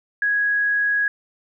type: tone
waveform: sine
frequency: 1661.2 Hz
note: G#6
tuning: in tune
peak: -17 dBFS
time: 0.22-1.08 s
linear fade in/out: 2 ms
effects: none